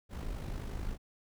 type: noise with amplitude modulation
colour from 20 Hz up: brown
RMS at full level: -36 dBFS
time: 0.09-0.98 s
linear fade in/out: 50 ms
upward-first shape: sine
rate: 51.5 Hz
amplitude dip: 55%
effects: none